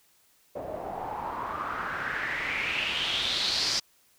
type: noise with low-pass filter sweep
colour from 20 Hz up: white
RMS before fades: -31 dBFS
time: 0.55-3.8 s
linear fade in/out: 10 ms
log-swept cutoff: 580 to 5200 Hz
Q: 4.8
effects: white hiss -64 dBFS RMS until 4.18 s